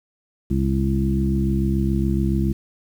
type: harmonic tone with a mistuned harmonic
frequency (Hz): 67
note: C2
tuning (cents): +42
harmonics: 1 / 2 / 3 / 4 / 5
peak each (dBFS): -22 / -24 / -22 / -32 / -26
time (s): 0.5-2.53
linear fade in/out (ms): 10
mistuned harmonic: 1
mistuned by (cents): -16
effects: 8-bit